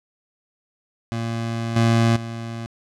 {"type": "tone with level steps", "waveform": "25% pulse", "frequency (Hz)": 115.1, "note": "A#2", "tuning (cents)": -22, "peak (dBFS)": [-20, -11, -25], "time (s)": [1.12, 2.66], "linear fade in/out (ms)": 0, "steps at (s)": [1.76, 2.16], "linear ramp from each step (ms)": 5, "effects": ["low-pass 7000 Hz 12 dB/octave"]}